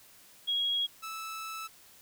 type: tone pair in turn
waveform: sine / sawtooth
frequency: 3304 / 1311.2 Hz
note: G#7 / E6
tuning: -10 / -10 cents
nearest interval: octave + major third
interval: 1600 cents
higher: first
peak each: -27 / -34 dBFS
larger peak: first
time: 0.47-0.87 / 1.02-1.68 s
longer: second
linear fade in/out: 20 ms
effects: white hiss -57 dBFS RMS until 2.01 s